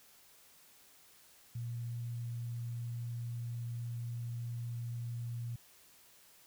sine tone, 118.5 Hz, A#2, 29 cents sharp, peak -37 dBFS, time 1.55-5.56 s, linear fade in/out 5 ms, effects white hiss -62 dBFS RMS until 6.46 s

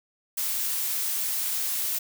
blue noise, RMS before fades -28 dBFS, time 0.37-1.99 s, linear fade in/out 10 ms, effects none

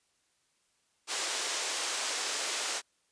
white band-pass noise, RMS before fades -34 dBFS, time 1.07-2.82 s, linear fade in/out 50 ms, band 360 to 8100 Hz, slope 24 dB/octave, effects white hiss -73 dBFS RMS until 3.11 s + resampled to 22050 Hz

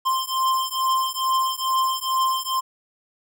square beating tone pair, 1046.5 / 1048.8 Hz, C6 / C6, 0 / +4 cents, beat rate 2.3 Hz, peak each -24 dBFS, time 0.05-2.61 s, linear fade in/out 20 ms, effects none

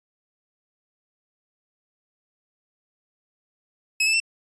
sawtooth tone with pitch steps, 2573 / 2627 / 2682 Hz, E7 / E7 / E7, -43 / -7 / +29 cents, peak -15 dBFS, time 4-4.201 s, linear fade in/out 5 ms, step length 67 ms, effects resampled to 22050 Hz

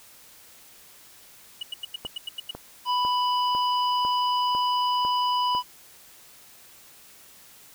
triangle tone bursts, 2913 Hz, F#7, 28 cents flat, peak -27 dBFS, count 9, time 1.61-2.51 s, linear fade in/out 5 ms, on 20 ms, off 90 ms
click train, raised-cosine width 1 ms, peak -22 dBFS, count 8, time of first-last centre 2.05-5.55 s, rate 2 Hz
harmonic tone, 991 Hz, B5, 6 cents sharp, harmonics 1 / 3 / 5, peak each -22 / -30 / -36 dBFS, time 2.85-5.63 s, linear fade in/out 50 ms
effects white hiss -51 dBFS RMS until 7.74 s

